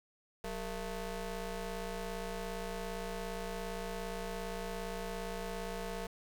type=ring-modulated tone; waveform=20% pulse; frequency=216.3 Hz; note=A3; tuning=29 cents flat; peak=-30 dBFS; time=0.44-6.07 s; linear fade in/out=5 ms; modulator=245 Hz; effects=11-bit